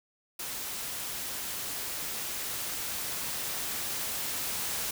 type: noise with level ramp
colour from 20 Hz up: white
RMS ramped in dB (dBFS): -37 to -33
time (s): 0.39-4.91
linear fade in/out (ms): 5
effects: none